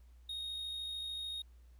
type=tone with amplitude modulation; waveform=triangle; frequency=3729 Hz; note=A#7; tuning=in tune; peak=-36 dBFS; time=0.29-1.42 s; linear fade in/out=5 ms; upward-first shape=sine; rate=53.5 Hz; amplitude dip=30%; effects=added 60 Hz sine -56 dBFS peak until 1.79 s + pink hiss -75 dBFS RMS until 1.79 s